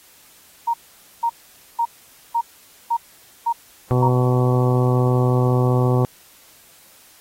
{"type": "tone bursts", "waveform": "sine", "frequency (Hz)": 932.3, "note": "A#5", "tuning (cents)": 0, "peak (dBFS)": -16, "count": 7, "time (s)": [0.67, 4.086], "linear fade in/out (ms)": 10, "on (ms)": 68, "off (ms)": 490}
{"type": "harmonic tone", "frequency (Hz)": 125.4, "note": "B2", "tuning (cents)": 27, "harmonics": [1, 2, 3, 4, 5, 6, 7, 8, 9], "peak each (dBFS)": [-16, -24, -23, -25, -32, -30, -31, -35, -31], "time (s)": [3.91, 6.05], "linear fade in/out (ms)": 0}
{"effects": ["white hiss -50 dBFS RMS until 7.2 s", "AAC 48 kbps"]}